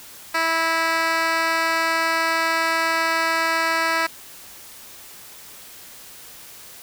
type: tone with band-pass filter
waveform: 10% pulse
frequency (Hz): 327.3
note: E4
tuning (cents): -12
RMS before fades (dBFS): -21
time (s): 0.34-4.07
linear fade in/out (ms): 10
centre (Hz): 2200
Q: 0.62
effects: white hiss -42 dBFS RMS until 6.82 s